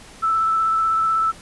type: tone with vibrato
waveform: sine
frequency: 1318.5 Hz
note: E6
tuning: in tune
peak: -16 dBFS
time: 0.22-1.32 s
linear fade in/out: 20 ms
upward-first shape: sine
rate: 16 Hz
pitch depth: 13 cents each way
effects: pink hiss -43 dBFS RMS until 1.41 s + resampled to 24000 Hz